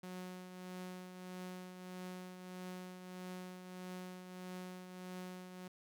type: tone with tremolo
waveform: sawtooth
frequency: 182.8 Hz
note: F#3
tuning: 21 cents flat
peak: -40 dBFS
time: 0.03-5.68 s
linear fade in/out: 5 ms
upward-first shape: triangle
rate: 1.6 Hz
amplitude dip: 55%
effects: none